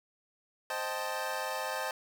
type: chord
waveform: 25% pulse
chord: A half-diminished seventh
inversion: first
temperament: equal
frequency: 523.3 / 622.3 / 784 / 880 Hz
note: C5 / Eb5 / G5 / A5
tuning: 0 / 0 / 0 / 0 cents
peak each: -35 / -35 / -37 / -34 dBFS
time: 0.7-1.91 s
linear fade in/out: 2 ms
effects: 9-bit